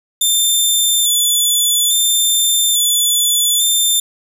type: tone with vibrato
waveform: 15% pulse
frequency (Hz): 3520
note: A7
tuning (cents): 0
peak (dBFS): -5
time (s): 0.21-4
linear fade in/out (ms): 5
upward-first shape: square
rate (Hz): 0.59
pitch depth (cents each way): 29
effects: none